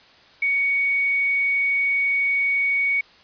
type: tone with quantisation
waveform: sine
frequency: 2237 Hz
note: C#7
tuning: 15 cents sharp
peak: -18 dBFS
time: 0.42-3.01 s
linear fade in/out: 5 ms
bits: 7
effects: white hiss -51 dBFS RMS until 3.23 s + resampled to 11025 Hz